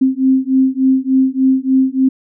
sine beating tone pair, 261.6 / 265 Hz, C4 / C4, 0 / +22 cents, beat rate 3.4 Hz, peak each -13 dBFS, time 0.01-2.09 s, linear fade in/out 10 ms, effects none

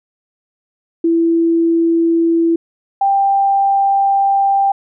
sine tone pair in turn, 332.8 / 789.6 Hz, E4 / G5, +17 / +12 cents, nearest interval octave + minor third, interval 1495 cents, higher second, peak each -10 dBFS, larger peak neither, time 1.04-2.56 / 3.01-4.72 s, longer second, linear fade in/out 5 ms, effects none

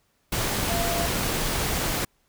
sine tone in noise, 684 Hz, F5, 36 cents flat, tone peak -28 dBFS, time 0.69-1.06 s, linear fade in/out 5 ms, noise pink, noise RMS -26 dBFS, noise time 0.32-2.05 s, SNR -5 dB, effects pink hiss -68 dBFS RMS until 2.28 s

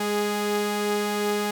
sawtooth tone pair together, 206.3 / 415.3 Hz, G#3 / G#4, -11 / 0 cents, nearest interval octave, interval 1211 cents, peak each -24 / -21 dBFS, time 0-1.51 s, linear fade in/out 5 ms, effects none

